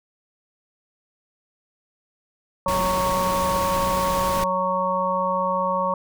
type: harmonic tone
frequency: 185 Hz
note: F#3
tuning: in tune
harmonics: 1 / 3 / 5 / 6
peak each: -31 / -25 / -25 / -24 dBFS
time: 2.66-5.94 s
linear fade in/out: 2 ms
type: noise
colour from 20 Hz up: pink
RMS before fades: -29 dBFS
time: 2.68-4.44 s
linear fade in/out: 2 ms
effects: none